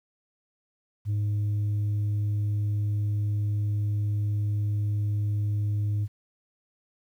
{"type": "tone", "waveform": "sine", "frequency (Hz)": 103.83, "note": "G#2", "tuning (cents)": 0, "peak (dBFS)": -21, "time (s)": [1.05, 6.08], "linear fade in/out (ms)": 50, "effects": ["tanh soft clip ceiling -23 dBFS", "10-bit"]}